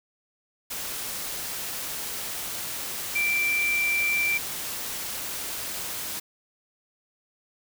sine tone in noise, 2349 Hz, D7, in tune, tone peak -22 dBFS, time 3.15-4.38 s, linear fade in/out 10 ms, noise white, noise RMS -33 dBFS, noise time 0.7-6.2 s, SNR +8 dB, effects none

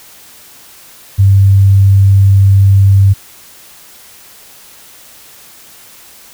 sine tone, 98 Hz, G2, in tune, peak -3 dBFS, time 1.18-3.14 s, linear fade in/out 20 ms, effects white hiss -38 dBFS RMS until 6.33 s

